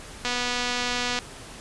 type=click train; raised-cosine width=0.2 ms; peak=-10 dBFS; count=231; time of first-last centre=0.25-1.189 s; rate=245 Hz; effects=pink hiss -42 dBFS RMS until 1.6 s + resampled to 24000 Hz